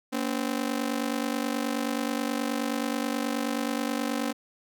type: ring-modulated tone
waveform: sawtooth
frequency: 259.5 Hz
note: C4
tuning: 14 cents flat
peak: -20 dBFS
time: 0.12-4.33 s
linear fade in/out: 20 ms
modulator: 24.7 Hz
effects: none